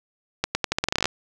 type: accelerating click train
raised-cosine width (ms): 0.2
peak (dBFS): -4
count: 14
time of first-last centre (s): 0.44-1.056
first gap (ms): 110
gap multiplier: 0.84
effects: none